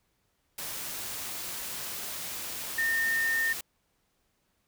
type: tone in noise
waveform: sine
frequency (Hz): 1822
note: A#6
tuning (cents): -40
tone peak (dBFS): -25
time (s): 2.78-3.53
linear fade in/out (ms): 5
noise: white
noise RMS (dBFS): -37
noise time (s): 0.58-3.61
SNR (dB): +9
effects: pink hiss -74 dBFS RMS until 4.67 s